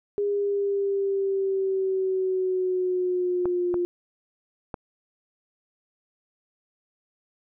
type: exponential sweep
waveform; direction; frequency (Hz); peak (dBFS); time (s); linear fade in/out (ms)
sine; down; 408.3 to 351.6; -22; 0.18-3.85; 0
type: clicks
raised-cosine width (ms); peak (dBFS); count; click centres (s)
1; -18; 3; 3.456 / 3.742 / 4.742
effects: none